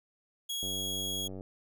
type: tone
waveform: sawtooth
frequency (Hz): 3320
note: G#7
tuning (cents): -1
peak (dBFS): -30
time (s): 0.49-1.28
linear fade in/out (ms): 10
type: click train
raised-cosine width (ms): 2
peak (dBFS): -30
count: 75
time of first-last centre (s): 0.63-1.409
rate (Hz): 95
effects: none